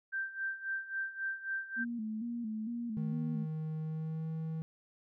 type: tone with tremolo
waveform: sine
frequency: 1568 Hz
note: G6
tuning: in tune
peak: -32 dBFS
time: 0.12-1.85 s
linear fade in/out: 20 ms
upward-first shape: sine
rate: 3.7 Hz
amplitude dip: 80%
type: tone with vibrato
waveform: sine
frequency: 226.8 Hz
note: A#3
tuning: 47 cents flat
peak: -35 dBFS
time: 1.76-3.47 s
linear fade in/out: 50 ms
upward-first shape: square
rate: 2.2 Hz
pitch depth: 74 cents each way
type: tone with pitch glide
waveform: triangle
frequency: 156.8 to 160.09 Hz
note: D#3 to D#3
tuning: +14 to +50 cents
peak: -33 dBFS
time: 2.97-4.62 s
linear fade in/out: 0 ms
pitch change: +36 cents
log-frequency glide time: 3.8-4.28 s
effects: none